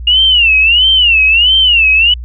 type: tone with vibrato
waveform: sine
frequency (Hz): 2822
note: F7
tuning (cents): +17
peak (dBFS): -5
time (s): 0.07-2.14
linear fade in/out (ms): 5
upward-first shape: sine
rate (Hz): 1.5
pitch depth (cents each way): 180
effects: added 60 Hz sine -21 dBFS peak until 2.24 s